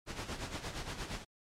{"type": "noise with tremolo", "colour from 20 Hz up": "pink", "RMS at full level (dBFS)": -38, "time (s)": [0.06, 1.25], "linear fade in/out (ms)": 50, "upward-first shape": "sine", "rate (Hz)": 8.6, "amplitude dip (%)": 65, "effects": ["low-pass 7000 Hz 12 dB/octave", "MP3 96 kbps"]}